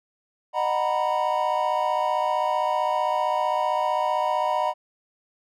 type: chord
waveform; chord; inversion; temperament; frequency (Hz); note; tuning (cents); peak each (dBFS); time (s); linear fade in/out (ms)
triangle; B major seventh; first; equal with one note detuned; 613 / 740 / 932.3 / 987.8; D#5 / F#5 / A#5 / B5; -26 / 0 / 0 / 0; -25; 0.53-4.74; 50
effects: none